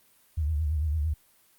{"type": "tone with vibrato", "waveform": "sine", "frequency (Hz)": 76.5, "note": "D#2", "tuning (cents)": -29, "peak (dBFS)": -24, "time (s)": [0.37, 1.14], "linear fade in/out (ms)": 10, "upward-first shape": "triangle", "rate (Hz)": 8.9, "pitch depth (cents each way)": 130, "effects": ["white hiss -62 dBFS RMS until 1.58 s", "Opus 32 kbps"]}